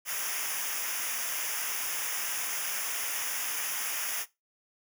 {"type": "noise with comb filter", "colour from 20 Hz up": "white", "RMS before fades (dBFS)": -33, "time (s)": [0.05, 4.26], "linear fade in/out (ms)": 50, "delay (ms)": 0.24, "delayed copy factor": -0.95, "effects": ["noise-tail reverb RT60 0.2 s tail -18 dB re dry"]}